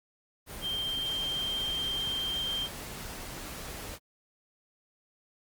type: tone in noise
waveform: sine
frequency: 3161 Hz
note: G7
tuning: 14 cents sharp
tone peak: -30 dBFS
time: 0.61-2.69 s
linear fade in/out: 50 ms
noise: pink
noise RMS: -41 dBFS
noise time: 0.46-3.99 s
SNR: +8 dB
effects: Opus 32 kbps